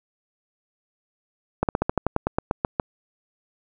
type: slowing click train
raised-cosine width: 1 ms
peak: -6 dBFS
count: 13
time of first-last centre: 1.63-2.798 s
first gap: 58 ms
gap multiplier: 1.09
effects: none